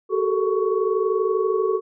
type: tone cluster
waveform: sine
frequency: 380 / 432.3 / 452.8 / 1117 Hz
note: F#4 / A4 / A4 / C#6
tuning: +46 / -31 / +50 / +13 cents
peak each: -22 / -22 / -27 / -29 dBFS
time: 0.09-1.81 s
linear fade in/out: 50 ms
effects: none